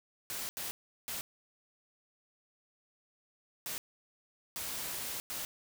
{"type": "noise bursts at uneven times", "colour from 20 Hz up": "white", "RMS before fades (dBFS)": -39, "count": 6, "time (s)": [[0.3, 0.49], [0.57, 0.71], [1.08, 1.21], [3.66, 3.78], [4.56, 5.2], [5.3, 5.45]], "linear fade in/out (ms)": 0, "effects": []}